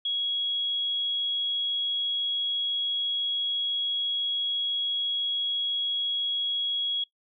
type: tone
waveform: sine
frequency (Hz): 3322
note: G#7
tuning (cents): 0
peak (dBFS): -25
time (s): 0.05-7.04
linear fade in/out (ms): 5
effects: noise-tail reverb RT60 0.1 s tail -20 dB re dry